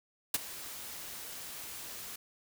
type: noise with ADSR envelope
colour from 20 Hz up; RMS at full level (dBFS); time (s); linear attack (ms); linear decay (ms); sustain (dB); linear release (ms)
white; -26; 0.34-2.16; 4; 25; -18; 5
effects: none